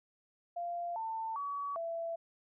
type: tone with pitch steps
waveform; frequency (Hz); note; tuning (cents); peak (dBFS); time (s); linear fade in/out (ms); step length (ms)
sine; 693 / 894 / 1134 / 668; F5 / A5 / C#6 / E5; -14 / +27 / +39 / +23; -35; 0.56-2.16; 10; 400
effects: none